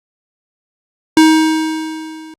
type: tone with level ramp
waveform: square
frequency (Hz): 316.1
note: D#4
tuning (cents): +27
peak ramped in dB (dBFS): -4 to -33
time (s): 1.17-2.34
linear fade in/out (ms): 2
effects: low-pass 10000 Hz 12 dB/octave + Opus 48 kbps